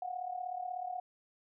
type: tone with amplitude modulation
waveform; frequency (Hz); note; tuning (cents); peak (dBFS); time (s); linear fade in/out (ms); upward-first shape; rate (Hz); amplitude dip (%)
sine; 728; F#5; -28; -33; 0.02-1; 2; sine; 36.4; 75
effects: none

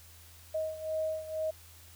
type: beating tone pair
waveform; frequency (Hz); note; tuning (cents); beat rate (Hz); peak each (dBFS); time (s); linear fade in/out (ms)
sine; 629 / 631.1; D#5 / D#5; +19 / +24; 2.1; -33 / -37; 0.54-1.51; 10
effects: added 83 Hz sine -55 dBFS peak until 1.95 s + white hiss -56 dBFS RMS until 1.95 s

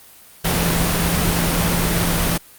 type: tone in noise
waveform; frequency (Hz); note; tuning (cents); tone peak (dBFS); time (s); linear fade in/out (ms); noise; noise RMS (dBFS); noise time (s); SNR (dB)
sine; 170.1; F3; -45; -21; 0.44-2.38; 10; pink; -19; 0.44-2.38; -5
effects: white hiss -45 dBFS RMS until 2.58 s + Opus 32 kbps

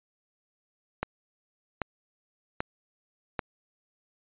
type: click train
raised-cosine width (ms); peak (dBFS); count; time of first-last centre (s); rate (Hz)
0.5; -13; 4; 1.03-3.392; 1.27
effects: resampled to 8000 Hz

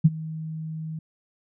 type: tone with ADSR envelope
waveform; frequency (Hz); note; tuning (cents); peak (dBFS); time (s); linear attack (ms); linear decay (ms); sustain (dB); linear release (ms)
sine; 158.5; D#3; +32; -9; 0.04-0.99; 14; 35; -21; 4
effects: none

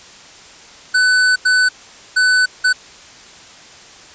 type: tone bursts at uneven times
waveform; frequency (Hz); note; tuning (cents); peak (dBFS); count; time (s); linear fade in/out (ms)
square; 1500; F#6; +23; -11; 4; 0.94-1.36 / 1.45-1.69 / 2.16-2.46 / 2.64-2.73; 10
effects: white hiss -40 dBFS RMS until 4.14 s + resampled to 16000 Hz

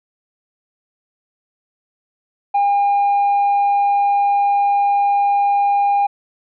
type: tone with tanh clipping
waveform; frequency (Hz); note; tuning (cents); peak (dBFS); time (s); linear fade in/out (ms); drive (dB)
sine; 807; G#5; -50; -13; 2.54-6.07; 10; 1
effects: none

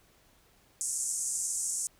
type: band-pass noise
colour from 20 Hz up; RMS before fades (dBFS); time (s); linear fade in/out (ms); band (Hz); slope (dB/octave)
white; -33; 0.81-1.87; 0; 6400 to 9300; 48
effects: pink hiss -64 dBFS RMS until 1.99 s

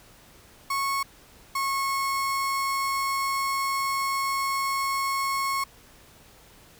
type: tone pair in turn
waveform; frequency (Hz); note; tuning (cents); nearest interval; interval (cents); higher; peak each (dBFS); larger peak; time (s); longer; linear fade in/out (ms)
35% pulse; 1101 / 1093.4; C#6 / C#6; -12 / -24; unison; 12; first; -23; neither; 0.7-1.03 / 1.55-5.64; second; 5
effects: pink hiss -53 dBFS RMS until 6.79 s

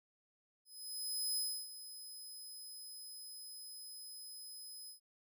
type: tone with ADSR envelope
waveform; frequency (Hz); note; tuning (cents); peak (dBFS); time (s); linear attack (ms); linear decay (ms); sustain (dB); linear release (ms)
20% pulse; 5060; D#8; +28; -29; 0.65-5; 720; 300; -14; 110
effects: none

